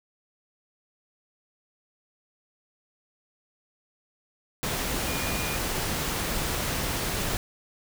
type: tone in noise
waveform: sine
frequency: 2430 Hz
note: D#7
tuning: 42 cents flat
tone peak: -36 dBFS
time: 5.07-5.56 s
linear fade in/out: 0 ms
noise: pink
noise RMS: -29 dBFS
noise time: 4.63-7.37 s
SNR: -10 dB
effects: none